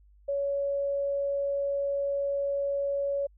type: tone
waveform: sine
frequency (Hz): 561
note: C#5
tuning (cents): +21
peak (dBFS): -26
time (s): 0.28-3.27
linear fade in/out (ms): 10
effects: added 50 Hz sine -55 dBFS peak until 3.37 s